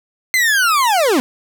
40% pulse linear sweep, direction down, 2090 to 231.7 Hz, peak -11 dBFS, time 0.34-1.2 s, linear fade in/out 0 ms, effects none

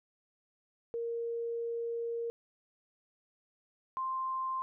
sine tone pair in turn, 465.9 / 1047.8 Hz, A#4 / C6, -1 / +2 cents, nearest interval octave + major second, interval 1403 cents, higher second, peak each -33 / -32 dBFS, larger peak second, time 0.94-2.3 / 3.97-4.62 s, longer first, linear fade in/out 0 ms, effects none

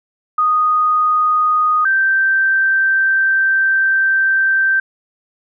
sine tone pair in turn, 1240 / 1562.3 Hz, D#6 / G6, -6 / -6 cents, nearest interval major third, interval 400 cents, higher second, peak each -11 dBFS, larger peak neither, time 0.38-1.85 / 1.85-4.8 s, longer second, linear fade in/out 5 ms, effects none

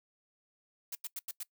blue noise bursts, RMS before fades -39 dBFS, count 5, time 0.92-1.432 s, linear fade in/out 5 ms, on 32 ms, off 88 ms, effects noise-tail reverb RT60 0.1 s tail -22 dB re dry

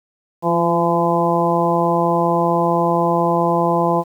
harmonic tone with a mistuned harmonic, 169.8 Hz, F3, 48 cents flat, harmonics 1 / 2 / 3 / 4 / 5 / 6, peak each -21 / -21 / -21 / -21 / -21 / -21 dBFS, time 0.42-4.04 s, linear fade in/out 50 ms, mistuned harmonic 2, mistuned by +22 cents, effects 8-bit

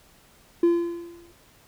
triangle tone with exponential decay, 342.3 Hz, F4, 35 cents flat, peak -11 dBFS, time 0.63-1.32 s, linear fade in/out 5 ms, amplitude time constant 150 ms, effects tanh soft clip ceiling -10 dBFS + pink hiss -56 dBFS RMS until 1.67 s

